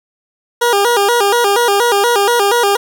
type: tone with vibrato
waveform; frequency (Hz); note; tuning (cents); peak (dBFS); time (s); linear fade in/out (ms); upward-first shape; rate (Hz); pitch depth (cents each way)
20% pulse; 438.5; A4; -6; -5; 0.61-2.77; 10; square; 4.2; 150
effects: 7-bit